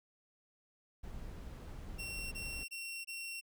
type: noise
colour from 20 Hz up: brown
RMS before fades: -46 dBFS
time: 1.03-2.64 s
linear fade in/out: 10 ms
type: tone bursts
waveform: sawtooth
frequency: 2728 Hz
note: F7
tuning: 41 cents flat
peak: -38 dBFS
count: 4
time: 1.98-3.412 s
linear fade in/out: 20 ms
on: 340 ms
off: 24 ms
effects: none